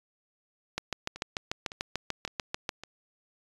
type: two click trains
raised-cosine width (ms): 0.2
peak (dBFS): -13 / -24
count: 14 / 4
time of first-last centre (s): 0.78-2.692 / 1.16-2.836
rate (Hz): 6.8 / 1.79
effects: resampled to 24000 Hz